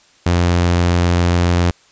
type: tone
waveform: sawtooth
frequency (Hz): 87.31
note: F2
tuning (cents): 0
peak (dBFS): -8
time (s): 0.26-1.71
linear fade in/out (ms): 5
effects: white hiss -51 dBFS RMS until 1.91 s + resampled to 16000 Hz